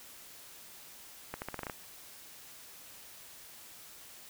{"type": "accelerating click train", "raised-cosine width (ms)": 0.5, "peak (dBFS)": -22, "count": 8, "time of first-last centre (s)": [1.34, 1.698], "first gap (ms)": 79, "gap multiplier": 0.85, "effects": ["white hiss -52 dBFS RMS until 4.29 s"]}